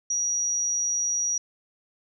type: tone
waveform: sine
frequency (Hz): 5770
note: F#8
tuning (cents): -44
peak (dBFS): -23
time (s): 0.1-1.38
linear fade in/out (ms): 5
effects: none